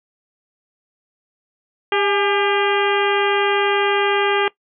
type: harmonic tone with a mistuned harmonic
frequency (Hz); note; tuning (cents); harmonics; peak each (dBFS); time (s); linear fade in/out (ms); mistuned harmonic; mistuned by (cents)
400.7; G4; +38; 1 / 2 / 3 / 4 / 5 / 6 / 7 / 8; -19 / -22 / -24 / -25 / -26 / -27 / -27 / -28; 1.92-4.48; 2; 2; +63
effects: noise-tail reverb RT60 0.1 s tail -20 dB re dry